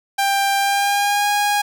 sawtooth tone with pitch glide, 792 to 821.8 Hz, G5 to G#5, +18 to -18 cents, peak -12 dBFS, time 0.18-1.62 s, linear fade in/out 10 ms, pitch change +64 cents, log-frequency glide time 0.58-1.28 s, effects none

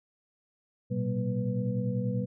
sine tone cluster, 114.2 / 124.4 / 191 / 235.7 / 494.8 Hz, A#2 / B2 / G3 / A#3 / B4, -35 / +13 / -45 / +19 / +3 cents, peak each -36 / -31 / -32 / -36 / -37 dBFS, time 0.9-2.26 s, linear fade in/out 20 ms, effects none

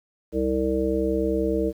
harmonic tone with a mistuned harmonic, 65 Hz, C2, 11 cents flat, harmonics 1 / 3 / 5 / 7 / 9, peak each -30 / -30 / -25 / -25 / -30 dBFS, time 0.32-1.73 s, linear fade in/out 50 ms, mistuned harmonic 1, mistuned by +88 cents, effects 9-bit

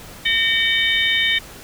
harmonic tone with a mistuned harmonic, 611 Hz, D#5, 32 cents flat, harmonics 3 / 4 / 5 / 6, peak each -21 / -21 / -21 / -21 dBFS, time 0.25-1.39 s, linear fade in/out 10 ms, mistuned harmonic 4, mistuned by -120 cents, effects pink hiss -39 dBFS RMS until 1.63 s

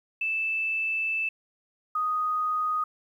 sine tone pair in turn, 2637 / 1244.5 Hz, E7 / D#6, 0 / 0 cents, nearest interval octave + minor second, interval 1300 cents, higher first, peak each -25 / -24 dBFS, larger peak second, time 0.21-1.29 / 1.95-2.84 s, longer first, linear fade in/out 5 ms, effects 10-bit

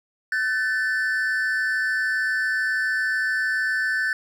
triangle tone pair together, 1515 / 1762.1 Hz, F#6 / A6, +40 / +2 cents, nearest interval minor third, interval 262 cents, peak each -22 dBFS, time 0.32-4.13 s, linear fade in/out 2 ms, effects none

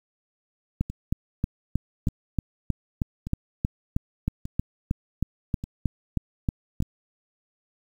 two click trains, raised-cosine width 5 ms, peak -20 / -11 dBFS, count 6 / 20, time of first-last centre 0.9-6.824 / 0.81-6.804 s, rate 0.844 / 3.17 Hz, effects 8-bit

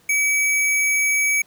sine tone with sample-and-hold, 2287 Hz, D7, 47 cents flat, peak -16 dBFS, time 0.09-1.42 s, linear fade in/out 5 ms, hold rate 8820 Hz, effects pink hiss -56 dBFS RMS until 1.46 s + high-pass 80 Hz 12 dB/octave

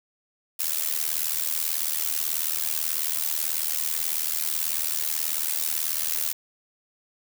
blue noise with amplitude modulation, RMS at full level -23 dBFS, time 0.59-6.33 s, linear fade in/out 10 ms, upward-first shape sine, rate 78.3 Hz, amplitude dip 90%, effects none

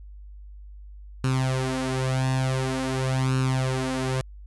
sawtooth tone with flanger, 130.81 Hz, C3, in tune, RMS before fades -25 dBFS, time 1.24-4.21 s, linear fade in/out 0 ms, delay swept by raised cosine 0.73 to 6.53 ms, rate 0.47 Hz, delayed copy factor +0.75, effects added 50 Hz sine -40 dBFS peak until 4.46 s + resampled to 24000 Hz

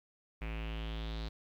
square tone with low-pass filter sweep, 55 Hz, A1, in tune, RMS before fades -39 dBFS, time 0.41-1.29 s, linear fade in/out 10 ms, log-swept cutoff 2400 to 4100 Hz, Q 4.8, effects 11-bit

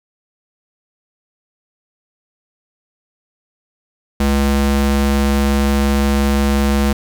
square ring-modulated tone, 138.59 Hz, C#3, in tune, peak -10 dBFS, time 4.2-6.93 s, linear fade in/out 5 ms, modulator 72.9 Hz, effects 8-bit

